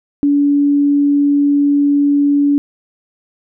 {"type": "tone", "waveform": "sine", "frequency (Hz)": 286.2, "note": "D4", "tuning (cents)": -45, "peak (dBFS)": -9, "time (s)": [0.23, 2.58], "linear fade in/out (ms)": 0, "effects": []}